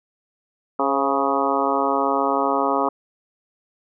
harmonic tone with a mistuned harmonic, 138.5 Hz, C#3, 1 cent flat, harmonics 2 / 3 / 4 / 5 / 6 / 7 / 8 / 9, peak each -26 / -26 / -26 / -26 / -26 / -26 / -26 / -26 dBFS, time 0.79-2.89 s, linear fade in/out 5 ms, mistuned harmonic 4, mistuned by -40 cents, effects none

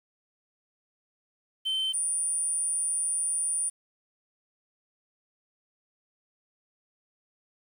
sine tone pair in turn, 3090 / 9367 Hz, G7 / D9, -26 / -6 cents, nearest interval octave + perfect fifth, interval 1920 cents, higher second, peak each -23 dBFS, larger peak neither, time 1.65-1.93 / 1.93-3.7 s, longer second, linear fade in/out 20 ms, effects tanh soft clip ceiling -25 dBFS + 9-bit

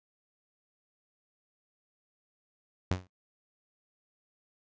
sawtooth tone with exponential decay, 91.9 Hz, F#2, 11 cents flat, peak -20 dBFS, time 2.91-3.07 s, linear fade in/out 0 ms, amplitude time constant 34 ms, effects noise-tail reverb RT60 0.1 s tail -22 dB re dry + resampled to 16000 Hz

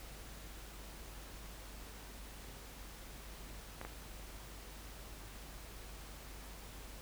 clicks, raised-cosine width 0.5 ms, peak -28 dBFS, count 2, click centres 3.814 / 3.85 s, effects added 50 Hz sine -51 dBFS peak until 7.01 s + pink hiss -53 dBFS RMS until 7.01 s

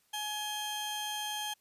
sawtooth tone pair together, 844 / 3187 Hz, G#5 / G7, +28 / +28 cents, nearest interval octave + major seventh, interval 2300 cents, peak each -34 / -34 dBFS, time 0.13-1.54 s, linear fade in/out 10 ms, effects white hiss -71 dBFS RMS until 1.6 s + resampled to 32000 Hz

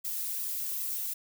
violet noise with flanger, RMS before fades -34 dBFS, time 0.04-1.14 s, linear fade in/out 10 ms, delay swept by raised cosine 1.5 to 3 ms, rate 2.6 Hz, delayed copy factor +0.95, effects none

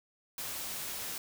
white noise, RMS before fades -39 dBFS, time 0.38-1.18 s, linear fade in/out 2 ms, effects none

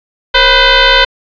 sine tone with frequency modulation, 1046.5 Hz, C6, in tune, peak -4 dBFS, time 0.34-1.05 s, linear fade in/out 10 ms, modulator 507 Hz, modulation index 5.8, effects resampled to 11025 Hz + 7-bit

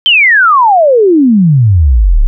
sine exponential sweep, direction down, 3169 to 31.12 Hz, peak -3 dBFS, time 0.06-2.27 s, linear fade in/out 0 ms, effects none

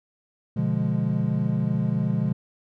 triangle chord, B diminished seventh, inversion none, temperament equal, 123.47 / 146.83 / 174.61 / 207.7 Hz, B2 / D3 / F3 / Ab3, 0 / 0 / 0 / 0 cents, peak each -25 dBFS, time 0.56-2.33 s, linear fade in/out 10 ms, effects none

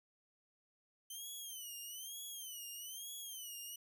10% pulse tone with vibrato, 3076 Hz, G7, 33 cents flat, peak -38 dBFS, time 1.1-3.76 s, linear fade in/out 5 ms, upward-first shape sine, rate 1.1 Hz, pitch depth 150 cents each way, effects none

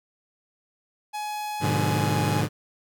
45% pulse tone with pitch glide, 842 to 835.2 Hz, G#5 to G#5, +24 to +10 cents, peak -29 dBFS, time 1.13-2.42 s, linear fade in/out 20 ms, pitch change -14 cents, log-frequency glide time 1.93-2.17 s
sawtooth chord, G# diminished seventh, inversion none, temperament just, 103.83 / 124.59 / 149.51 / 179.41 Hz, G#2 / B2 / D3 / F3, 0 / +16 / +31 / +47 cents, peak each -22 / -26 / -22 / -28 dBFS, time 1.6-2.49 s, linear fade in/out 50 ms
effects none

